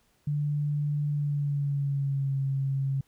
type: tone with pitch glide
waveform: sine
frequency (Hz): 146.83 to 136.21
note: D3 to C#3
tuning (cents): 0 to -30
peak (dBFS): -25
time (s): 0.27-3.01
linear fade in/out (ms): 5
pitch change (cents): -130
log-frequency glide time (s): 1.09-2.38
effects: pink hiss -68 dBFS RMS until 3.07 s